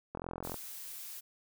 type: click train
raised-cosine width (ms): 1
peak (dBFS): -25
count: 18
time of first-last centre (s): 0.15-0.543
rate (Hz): 43.3
type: noise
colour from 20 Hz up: blue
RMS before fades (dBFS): -45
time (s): 0.43-1.21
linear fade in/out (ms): 20
effects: none